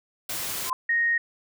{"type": "noise", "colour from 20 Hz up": "white", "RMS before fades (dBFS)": -31, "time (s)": [0.29, 0.7], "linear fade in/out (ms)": 5}
{"type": "tone with exponential growth", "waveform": "sine", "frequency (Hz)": 1031, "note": "C6", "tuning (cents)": -26, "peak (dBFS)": -19, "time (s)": [0.61, 0.73], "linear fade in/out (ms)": 1, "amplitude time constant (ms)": 24}
{"type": "tone", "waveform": "sine", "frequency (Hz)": 1864.7, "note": "A#6", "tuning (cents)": 0, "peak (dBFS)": -20, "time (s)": [0.89, 1.18], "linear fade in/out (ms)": 5}
{"effects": []}